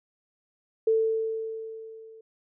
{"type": "tone with level ramp", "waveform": "sine", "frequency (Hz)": 444.9, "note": "A4", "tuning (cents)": 19, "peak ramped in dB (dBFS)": [-18, -46], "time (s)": [0.87, 2.21], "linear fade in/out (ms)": 5, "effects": []}